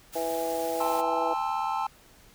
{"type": "noise", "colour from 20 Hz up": "white", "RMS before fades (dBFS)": -41, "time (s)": [0.12, 1.02], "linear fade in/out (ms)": 20}
{"type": "harmonic tone", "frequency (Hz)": 164.81, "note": "E3", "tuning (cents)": 0, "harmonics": [2, 3, 4, 5], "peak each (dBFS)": [-36, -31, -32, -33], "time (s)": [0.15, 1.34], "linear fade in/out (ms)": 10}
{"type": "chord", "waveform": "triangle", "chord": "A minor seventh", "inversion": "third", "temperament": "equal with one note detuned", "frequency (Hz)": [801.9, 880, 1046.5, 1318.5], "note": ["G5", "A5", "C6", "E6"], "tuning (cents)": [39, 0, 0, 0], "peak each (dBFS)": [-30, -28, -32, -33], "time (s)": [0.8, 1.87], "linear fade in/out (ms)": 5}
{"effects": ["pink hiss -56 dBFS RMS until 2.34 s"]}